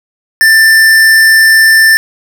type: tone with hard clipping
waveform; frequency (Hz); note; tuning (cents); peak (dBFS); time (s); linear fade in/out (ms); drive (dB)
sine; 1778; A6; +18; -4; 0.41-1.97; 0; 16
effects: none